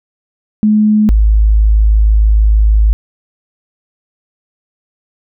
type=tone pair in turn; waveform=sine; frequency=212.8 / 53.2 Hz; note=G#3 / G#1; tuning=+42 / +42 cents; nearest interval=2 octaves; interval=2400 cents; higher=first; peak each=-6 / -5 dBFS; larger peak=second; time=0.63-1.09 / 1.09-2.93 s; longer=second; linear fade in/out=0 ms; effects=none